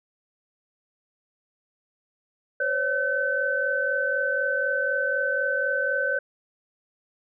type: tone cluster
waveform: sine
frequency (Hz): 516 / 560 / 1525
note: C5 / C#5 / G6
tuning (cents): -24 / +18 / -48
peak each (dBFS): -30 / -28 / -24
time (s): 2.6-6.19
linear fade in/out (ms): 5
effects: none